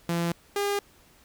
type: tone pair in turn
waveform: sawtooth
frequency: 170.1 / 404.6 Hz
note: F3 / G#4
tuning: -45 / -45 cents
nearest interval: octave + minor third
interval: 1500 cents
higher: second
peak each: -21 dBFS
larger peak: neither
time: 0.09-0.32 / 0.56-0.79 s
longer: neither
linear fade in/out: 2 ms
effects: pink hiss -58 dBFS RMS until 1.24 s